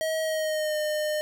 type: tone with pitch glide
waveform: square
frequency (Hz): 637 to 608.2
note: D#5 to D#5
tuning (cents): +41 to -40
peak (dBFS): -26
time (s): 0.01-1.21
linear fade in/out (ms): 0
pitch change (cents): -81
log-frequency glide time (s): 0.21-0.77
effects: none